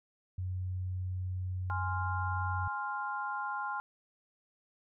sine tone, 92 Hz, F#2, 9 cents flat, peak -33 dBFS, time 0.38-2.68 s, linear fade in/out 5 ms
sine chord, F minor, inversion first, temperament equal, 830.6 / 1046.5 / 1396.9 Hz, Ab5 / C6 / F6, 0 / 0 / 0 cents, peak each -38 dBFS, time 1.7-3.8 s, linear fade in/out 0 ms
effects none

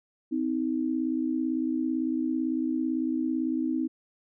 sine tone pair together, 258.5 / 316.4 Hz, C4 / D#4, -21 / +29 cents, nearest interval minor third, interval 350 cents, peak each -28 / -28 dBFS, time 0.31-3.88 s, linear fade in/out 20 ms, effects none

